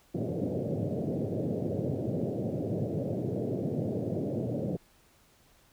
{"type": "band-pass noise", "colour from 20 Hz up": "pink", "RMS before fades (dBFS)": -32, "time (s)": [0.14, 4.77], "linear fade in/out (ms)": 10, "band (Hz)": [100, 610], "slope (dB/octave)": 48, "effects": ["pink hiss -63 dBFS RMS until 5.72 s"]}